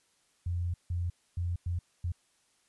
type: tone bursts at uneven times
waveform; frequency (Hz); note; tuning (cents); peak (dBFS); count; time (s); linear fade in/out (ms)
sine; 87.31; F2; 0; -29; 5; 0.46-0.74 / 0.9-1.1 / 1.37-1.56 / 1.66-1.79 / 2.04-2.12; 5
effects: white hiss -70 dBFS RMS until 2.68 s + resampled to 24000 Hz